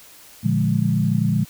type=chord; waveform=sine; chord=Bb dominant seventh; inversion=none; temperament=equal; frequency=116.54 / 146.83 / 174.61 / 207.7 Hz; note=Bb2 / D3 / F3 / Ab3; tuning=0 / 0 / 0 / 0 cents; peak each=-22 dBFS; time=0.43-1.45 s; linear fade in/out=20 ms; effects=white hiss -46 dBFS RMS until 1.49 s